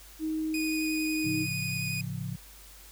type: tone with pitch glide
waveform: sine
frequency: 314.6 to 312.1 Hz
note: D#4 to D#4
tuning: +19 to +5 cents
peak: -28 dBFS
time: 0.19-1.47 s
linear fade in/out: 50 ms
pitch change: -14 cents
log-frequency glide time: 0.67-1.03 s
type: tone with vibrato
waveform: sawtooth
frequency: 2478 Hz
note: D#7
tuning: 8 cents flat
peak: -29 dBFS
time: 0.54-2.01 s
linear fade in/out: 2 ms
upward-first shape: sine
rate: 11 Hz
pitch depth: 9 cents each way
type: chord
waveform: sine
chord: A augmented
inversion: none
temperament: equal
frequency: 110 / 138.59 / 174.61 Hz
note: A2 / C#3 / E#3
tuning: 0 / 0 / 0 cents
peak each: -37 / -36 / -37 dBFS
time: 1.24-2.36 s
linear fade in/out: 10 ms
effects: added 50 Hz sine -52 dBFS peak until 2.91 s + white hiss -52 dBFS RMS until 2.91 s